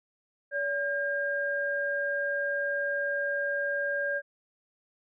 sine tone pair together, 570 / 1609.7 Hz, C#5 / G6, +48 / +45 cents, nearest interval octave + tritone, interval 1797 cents, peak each -31 / -29 dBFS, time 0.51-4.22 s, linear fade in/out 50 ms, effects none

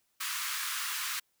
pink high-pass noise, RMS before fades -35 dBFS, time 0.2-1.2 s, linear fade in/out 10 ms, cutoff 1100 Hz, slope 48 dB/octave, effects white hiss -75 dBFS RMS until 1.4 s

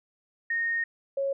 sine tone pair in turn, 1850 / 550 Hz, A#6 / C#5, -14 / -14 cents, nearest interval octave + major sixth, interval 2100 cents, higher first, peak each -25 dBFS, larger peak neither, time 0.5-0.84 / 1.17-1.33 s, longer first, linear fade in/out 5 ms, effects none

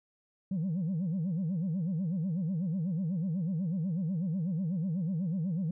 sine tone with vibrato, 174.61 Hz, F3, in tune, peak -27 dBFS, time 0.51-5.71 s, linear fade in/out 5 ms, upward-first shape sine, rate 8.1 Hz, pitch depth 220 cents each way, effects tanh soft clip ceiling -27 dBFS

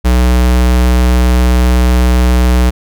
square tone, 61.74 Hz, B1, in tune, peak -7 dBFS, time 0.04-2.71 s, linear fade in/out 20 ms, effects none

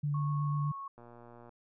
sine tone with vibrato, 145.8 Hz, D3, 12 cents flat, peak -29 dBFS, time 0.03-0.72 s, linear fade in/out 10 ms, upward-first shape sine, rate 8.1 Hz, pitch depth 15 cents each way
sine tone, 1101 Hz, C#6, 12 cents flat, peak -39 dBFS, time 0.14-0.88 s, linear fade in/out 5 ms
click train, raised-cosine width 1 ms, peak -39 dBFS, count 62, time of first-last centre 0.98-1.493 s, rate 119 Hz
effects none

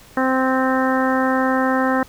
harmonic tone, 260.9 Hz, C4, 5 cents flat, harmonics 1 / 2 / 3 / 4 / 5 / 6 / 7, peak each -19 / -22 / -24 / -25 / -26 / -27 / -27 dBFS, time 0.17-2.03 s, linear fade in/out 2 ms, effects pink hiss -46 dBFS RMS until 2.08 s

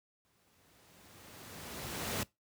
pink noise with exponential growth, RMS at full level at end -34 dBFS, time 0.25-2.23 s, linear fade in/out 0 ms, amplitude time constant 430 ms, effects noise-tail reverb RT60 0.2 s tail -22 dB re dry + high-pass 80 Hz 12 dB/octave

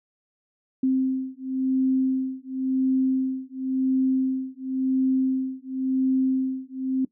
sine beating tone pair, 261.6 / 262.54 Hz, C4 / C4, 0 / +6 cents, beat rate 0.94 Hz, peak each -24 dBFS, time 0.83-7.05 s, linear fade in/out 5 ms, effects noise-tail reverb RT60 0.1 s tail -19 dB re dry

